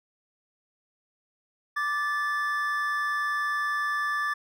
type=tone pair together; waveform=triangle; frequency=1174.7 / 1744.9 Hz; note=D6 / A6; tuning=0 / -15 cents; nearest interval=perfect fifth; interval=685 cents; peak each=-27 / -26 dBFS; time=1.76-4.34 s; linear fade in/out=10 ms; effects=none